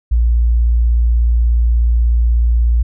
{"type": "tone", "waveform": "sine", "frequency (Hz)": 58.27, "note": "A#1", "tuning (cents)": 0, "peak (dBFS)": -9, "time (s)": [0.11, 2.83], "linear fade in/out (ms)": 10, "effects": []}